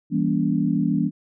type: chord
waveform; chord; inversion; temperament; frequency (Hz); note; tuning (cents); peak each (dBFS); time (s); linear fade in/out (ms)
sine; E diminished seventh; none; just; 164.81 / 197.78 / 237.3 / 284.8; E3 / G3 / Bb3 / Db4; 0 / +16 / +31 / +47; -24; 0.1-1.11; 50
effects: none